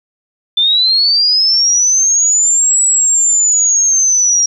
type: linear two-way sweep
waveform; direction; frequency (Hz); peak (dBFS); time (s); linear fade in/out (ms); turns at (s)
sine; up then down; 3520 to 7850 to 5640; -8; 0.57-4.46; 5; 2.82
effects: 8-bit